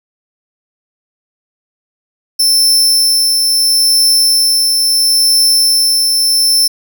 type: tone with tremolo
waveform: sawtooth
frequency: 5330 Hz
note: E8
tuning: 18 cents sharp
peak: -4 dBFS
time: 2.39-6.68 s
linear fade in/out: 10 ms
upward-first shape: triangle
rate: 0.74 Hz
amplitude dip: 30%
effects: none